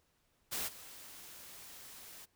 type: noise with level steps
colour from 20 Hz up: white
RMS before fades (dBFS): -38 / -52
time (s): 0.51-2.26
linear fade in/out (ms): 20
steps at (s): 0.67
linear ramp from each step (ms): 20
effects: pink hiss -75 dBFS RMS until 2.35 s